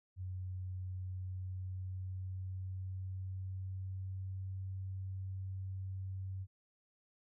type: tone with pitch glide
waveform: sine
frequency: 92.5 to 95.05 Hz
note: F#2 to F#2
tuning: 0 to +47 cents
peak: -39 dBFS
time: 0.16-6.47 s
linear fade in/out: 50 ms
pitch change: +47 cents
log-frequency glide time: 0.83-4.58 s
effects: none